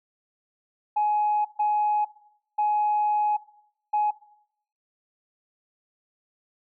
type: tone bursts at uneven times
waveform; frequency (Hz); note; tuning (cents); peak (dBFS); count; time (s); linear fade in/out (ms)
sine; 840; G#5; +19; -19; 4; 0.96-1.45 / 1.59-2.05 / 2.58-3.37 / 3.93-4.11; 10
effects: noise-tail reverb RT60 0.7 s tail -18 dB re dry + tanh soft clip ceiling -16 dBFS